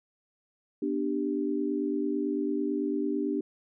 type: chord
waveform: sine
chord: G major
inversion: first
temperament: just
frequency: 245 / 294 / 392 Hz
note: B3 / D4 / G4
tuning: -14 / +2 / 0 cents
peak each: -33 / -29 / -32 dBFS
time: 0.82-3.41 s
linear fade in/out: 5 ms
effects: none